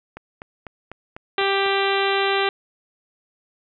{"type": "click train", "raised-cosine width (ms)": 0.5, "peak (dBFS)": -20, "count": 7, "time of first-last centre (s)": [0.17, 1.663], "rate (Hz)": 4.02}
{"type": "harmonic tone", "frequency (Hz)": 393.3, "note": "G4", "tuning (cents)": 6, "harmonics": [1, 2, 3, 4, 5, 6, 7, 8, 9, 10], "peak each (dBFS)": [-22, -25, -27, -28, -29, -30, -30, -31, -32, -32], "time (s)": [1.38, 2.49], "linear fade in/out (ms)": 2}
{"effects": []}